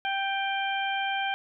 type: harmonic tone with a mistuned harmonic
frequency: 784 Hz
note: G5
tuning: in tune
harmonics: 1 / 2 / 3 / 4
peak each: -29 / -32 / -34 / -35 dBFS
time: 0.05-1.34 s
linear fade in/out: 0 ms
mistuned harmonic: 3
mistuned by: +20 cents
effects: none